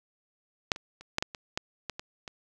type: clicks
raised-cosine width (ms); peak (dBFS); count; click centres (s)
0.2; -6 / -24 / -30 / -9 / -11 / -22 / -12 / -16 / -20 / -22; 10; 0.718 / 0.761 / 1.01 / 1.184 / 1.225 / 1.348 / 1.575 / 1.897 / 1.995 / 2.278
effects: none